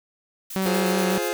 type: noise with tremolo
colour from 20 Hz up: blue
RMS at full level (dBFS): -35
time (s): 0.5-1.29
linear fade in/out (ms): 5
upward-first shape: square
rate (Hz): 8.3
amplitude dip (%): 80
type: tone with vibrato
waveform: sawtooth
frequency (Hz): 188.4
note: F#3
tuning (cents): +32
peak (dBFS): -18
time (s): 0.56-1.18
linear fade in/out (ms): 0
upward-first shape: square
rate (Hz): 5.4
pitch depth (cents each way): 19
type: chord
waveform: sawtooth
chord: F minor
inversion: none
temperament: just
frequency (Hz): 349.2 / 419.1 / 523.8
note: F4 / Ab4 / C5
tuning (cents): 0 / +16 / +2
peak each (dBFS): -24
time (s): 0.66-1.33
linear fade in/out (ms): 0
effects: none